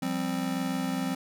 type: chord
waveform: square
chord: F suspended second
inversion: none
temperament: just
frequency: 174.61 / 196.44 / 261.9 Hz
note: F3 / G3 / C4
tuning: 0 / +4 / +2 cents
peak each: -35 / -35 / -31 dBFS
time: 0.02-1.15 s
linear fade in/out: 5 ms
effects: none